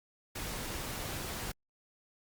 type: noise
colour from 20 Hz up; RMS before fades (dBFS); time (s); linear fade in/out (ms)
pink; -39; 0.35-1.52; 10
effects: Opus 48 kbps